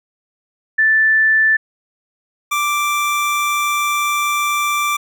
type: tone pair in turn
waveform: sine / 25% pulse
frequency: 1760 / 1174.7 Hz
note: A6 / D6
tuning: 0 / 0 cents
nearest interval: perfect fifth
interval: 700 cents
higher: first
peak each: -10 / -12 dBFS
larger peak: first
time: 0.78-1.57 / 2.51-4.97 s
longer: second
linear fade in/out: 10 ms
effects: none